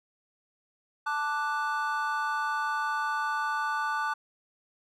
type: chord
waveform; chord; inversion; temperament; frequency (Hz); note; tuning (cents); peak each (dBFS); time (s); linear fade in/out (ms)
triangle; D major; second; equal; 880 / 1174.7 / 1480; A5 / D6 / F#6; 0 / 0 / 0; -30; 1.06-4.14; 10
effects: none